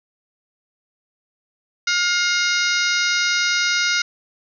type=harmonic tone with a mistuned harmonic; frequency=710 Hz; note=F5; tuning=28 cents sharp; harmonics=2 / 3 / 4 / 5 / 6 / 7 / 8 / 9; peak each=-21 / -23 / -28 / -26 / -30 / -26 / -28 / -30 dBFS; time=1.87-4.02 s; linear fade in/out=5 ms; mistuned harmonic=5; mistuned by=+100 cents; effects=none